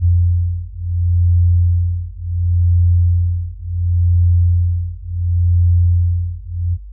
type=beating tone pair; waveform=sine; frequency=87 / 87.7 Hz; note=F2 / F2; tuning=-6 / +8 cents; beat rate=0.7 Hz; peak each=-15 dBFS; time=0-6.78 s; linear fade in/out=50 ms; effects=noise-tail reverb RT60 0.2 s tail -18 dB re dry + added 50 Hz sine -30 dBFS peak until 6.92 s